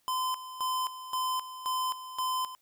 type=tone with tremolo; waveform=square; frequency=1025 Hz; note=C6; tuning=36 cents flat; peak=-29 dBFS; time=0.08-2.55 s; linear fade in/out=0 ms; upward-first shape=square; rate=1.9 Hz; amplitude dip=75%; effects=white hiss -71 dBFS RMS until 2.61 s